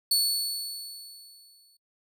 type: tone with exponential decay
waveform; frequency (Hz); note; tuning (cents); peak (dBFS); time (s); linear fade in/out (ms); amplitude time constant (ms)
sawtooth; 4435; C#8; 0; -17; 0.11-1.77; 5; 360
effects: noise-tail reverb RT60 0.1 s tail -25 dB re dry